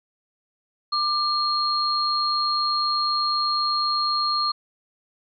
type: tone pair together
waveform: sine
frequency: 1192 / 4248 Hz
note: D6 / C8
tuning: +25 / +25 cents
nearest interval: octave + minor seventh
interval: 2200 cents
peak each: -23 dBFS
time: 0.92-4.52 s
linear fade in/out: 10 ms
effects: none